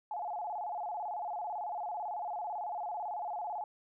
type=tone with vibrato; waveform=sine; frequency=776 Hz; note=G5; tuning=18 cents flat; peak=-35 dBFS; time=0.11-3.64 s; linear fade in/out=2 ms; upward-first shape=square; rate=18 Hz; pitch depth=160 cents each way; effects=none